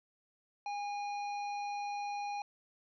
harmonic tone with a mistuned harmonic, 817 Hz, G#5, 29 cents flat, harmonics 1 / 3 / 5 / 7, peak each -36 / -47 / -53 / -58 dBFS, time 0.66-2.42 s, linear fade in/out 2 ms, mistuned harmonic 5, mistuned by +30 cents, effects none

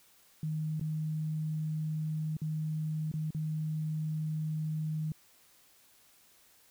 sine tone with dropouts, 155.56 Hz, D#3, in tune, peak -31 dBFS, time 0.43-5.12 s, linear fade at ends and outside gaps 2 ms, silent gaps 0.797-0.811 / 2.368-2.417 / 3.116-3.138 / 3.306-3.347 s, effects white hiss -63 dBFS RMS until 6.7 s

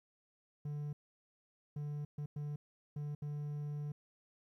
triangle tone bursts at uneven times, 147.1 Hz, D3, 3 cents sharp, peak -36 dBFS, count 6, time 0.65-0.93 / 1.76-2.05 / 2.18-2.26 / 2.36-2.56 / 2.96-3.15 / 3.22-3.92 s, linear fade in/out 5 ms, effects 13-bit

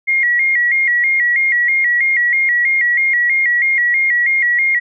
sine tone with vibrato, 2026 Hz, B6, 44 cents sharp, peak -11 dBFS, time 0.07-4.8 s, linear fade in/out 20 ms, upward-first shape square, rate 3.1 Hz, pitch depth 87 cents each way, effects none

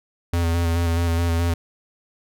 square tone with vibrato, 84.5 Hz, E2, 43 cents sharp, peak -19 dBFS, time 0.33-1.54 s, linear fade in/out 5 ms, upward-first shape square, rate 4.7 Hz, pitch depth 23 cents each way, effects none

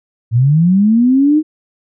sine linear sweep, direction up, 110 to 315.7 Hz, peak -7 dBFS, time 0.31-1.43 s, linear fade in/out 50 ms, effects none

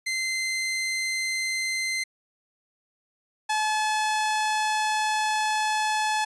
sawtooth tone pair in turn, 2073 / 859.1 Hz, C7 / A5, -17 / -42 cents, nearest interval octave + minor third, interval 1525 cents, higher first, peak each -22 / -19 dBFS, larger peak second, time 0.06-2.04 / 3.49-6.25 s, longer second, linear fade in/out 10 ms, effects resampled to 22050 Hz

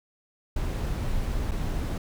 brown noise with dropouts, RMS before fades -28 dBFS, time 0.56-1.98 s, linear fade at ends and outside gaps 5 ms, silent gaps 1.512-1.516 s, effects none

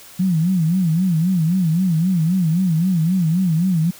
sine tone with vibrato, 172.9 Hz, F3, 17 cents flat, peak -14 dBFS, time 0.19-3.91 s, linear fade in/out 10 ms, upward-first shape sine, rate 3.8 Hz, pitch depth 170 cents each way, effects white hiss -42 dBFS RMS until 3.99 s

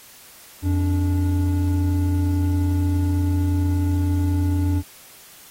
triangle tone pair together, 86.8 / 289.2 Hz, F2 / D4, -10 / -27 cents, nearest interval octave + major sixth, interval 2083 cents, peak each -16 / -22 dBFS, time 0.62-4.83 s, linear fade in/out 50 ms, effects white hiss -46 dBFS RMS until 5.5 s + AAC 48 kbps

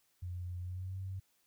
sine tone with pitch glide, 89.2 to 95.05 Hz, F2 to F#2, +37 to +47 cents, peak -38 dBFS, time 0.22-1.2 s, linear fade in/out 10 ms, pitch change +110 cents, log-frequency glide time 0.62-0.97 s, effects white hiss -74 dBFS RMS until 1.46 s

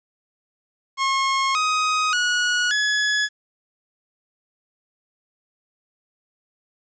sawtooth tone with pitch steps, 1080 / 1255 / 1458.4 / 1694.7 Hz, C#6 / D#6 / F#6 / G#6, -45 / +15 / -25 / +35 cents, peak -15 dBFS, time 0.97-3.29 s, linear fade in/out 50 ms, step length 580 ms, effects resampled to 16000 Hz + 9-bit

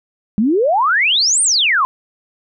sine exponential two-way sweep, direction up then down, 196 to 9370 to 988 Hz, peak -11 dBFS, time 0.38-1.85 s, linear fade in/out 0 ms, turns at 1.42 s, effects none

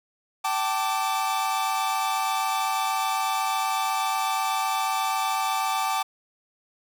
45% pulse chord, G suspended second, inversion none, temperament equal with one note detuned, 771.9 / 880 / 1174.7 Hz, G5 / A5 / D6, -27 / 0 / 0 cents, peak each -28 dBFS, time 0.44-6.03 s, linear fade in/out 10 ms, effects none

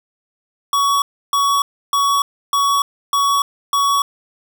square tone bursts, 1124 Hz, C#6, 24 cents sharp, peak -14 dBFS, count 6, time 0.73-4.02 s, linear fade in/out 2 ms, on 290 ms, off 310 ms, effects none

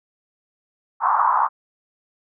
pink band-pass noise, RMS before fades -18 dBFS, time 1-1.49 s, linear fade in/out 50 ms, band 880 to 1200 Hz, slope 48 dB/octave, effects none

